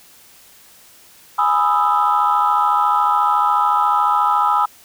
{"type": "chord", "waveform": "sine", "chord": "E major seventh", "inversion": "first", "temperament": "equal", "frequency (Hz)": [830.6, 987.8, 1244.5, 1318.5], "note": ["G#5", "B5", "D#6", "E6"], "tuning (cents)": [0, 0, 0, 0], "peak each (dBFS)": -18, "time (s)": [1.38, 4.66], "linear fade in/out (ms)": 10, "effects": ["tanh soft clip ceiling -5 dBFS", "white hiss -47 dBFS RMS until 4.84 s"]}